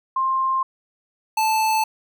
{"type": "tone pair in turn", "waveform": ["sine", "square"], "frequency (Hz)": [1056, 876.4], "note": ["C6", "A5"], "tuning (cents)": [16, -7], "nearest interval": "minor third", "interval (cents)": 323, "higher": "first", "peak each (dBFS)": -18, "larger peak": "neither", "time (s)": [[0.16, 0.63], [1.37, 1.84]], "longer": "neither", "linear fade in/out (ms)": 5, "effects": []}